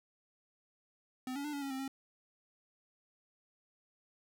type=tone with pitch steps; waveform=square; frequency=256.2 / 282.6 / 297 / 283.8 / 275.5 / 264.4 / 270 Hz; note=C4 / C#4 / D4 / C#4 / C#4 / C4 / C#4; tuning=-36 / +34 / +20 / +41 / -11 / +18 / -45 cents; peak=-38 dBFS; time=1.27-1.879 s; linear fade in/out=2 ms; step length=87 ms; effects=none